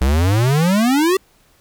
square exponential sweep, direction up, 61.9 to 393.6 Hz, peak -13 dBFS, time 0.01-1.17 s, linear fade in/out 5 ms, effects pink hiss -55 dBFS RMS until 1.6 s

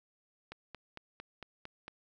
click train, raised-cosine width 0.3 ms, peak -28 dBFS, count 7, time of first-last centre 0.52-1.881 s, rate 4.41 Hz, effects none

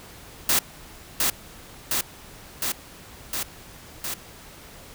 white noise with echo, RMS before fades -20 dBFS, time 0.49-0.59 s, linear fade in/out 2 ms, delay 710 ms, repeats 5, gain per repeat -2 dB, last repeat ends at 4.14 s, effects pink hiss -45 dBFS RMS until 4.94 s

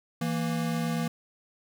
square tone pair together, 164.7 / 233.1 Hz, E3 / A#3, -1 / 0 cents, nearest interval tritone, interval 601 cents, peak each -30 / -31 dBFS, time 0.21-1.08 s, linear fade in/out 5 ms, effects none

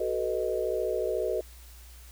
sine chord, B dominant seventh, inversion second, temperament equal with one note detuned, 377.6 / 440 / 493.9 / 622.3 Hz, F#4 / A4 / B4 / D#5, +35 / 0 / 0 / 0 cents, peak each -32 dBFS, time 0-1.41 s, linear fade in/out 5 ms, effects added 60 Hz sine -47 dBFS peak until 2.11 s + white hiss -54 dBFS RMS until 2.11 s

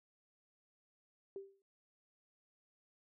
sine tone with exponential decay, 392 Hz, G4, in tune, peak -40 dBFS, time 1.36-1.62 s, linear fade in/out 1 ms, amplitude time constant 56 ms, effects none

